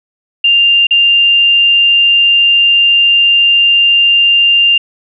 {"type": "tone with dropouts", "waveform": "sine", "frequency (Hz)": 2794, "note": "F7", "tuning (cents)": 0, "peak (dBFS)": -5, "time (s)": [0.44, 4.78], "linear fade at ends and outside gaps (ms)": 5, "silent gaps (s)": [0.87, 0.908], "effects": []}